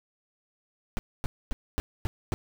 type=noise bursts; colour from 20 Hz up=brown; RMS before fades=-27 dBFS; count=6; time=0.97-2.34 s; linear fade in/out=0 ms; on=20 ms; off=250 ms; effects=none